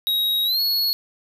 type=tone with pitch glide; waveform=square; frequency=3806 to 4347 Hz; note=A#7 to C#8; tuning=+35 to -35 cents; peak=-19 dBFS; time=0.07-0.93 s; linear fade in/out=0 ms; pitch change=+230 cents; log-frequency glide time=0.45-0.6 s; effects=none